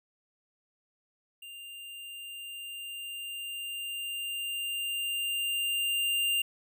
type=tone with level ramp; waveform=square; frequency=2794 Hz; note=F7; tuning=in tune; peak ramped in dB=-44 to -26 dBFS; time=1.42-6.42 s; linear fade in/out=5 ms; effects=none